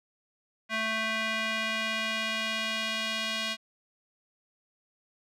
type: tone with band-pass filter sweep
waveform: square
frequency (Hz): 220.8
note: A3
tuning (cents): +6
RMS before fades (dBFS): -31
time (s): 0.69-3.57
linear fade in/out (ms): 50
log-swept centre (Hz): 2100 to 3300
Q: 1.6
effects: none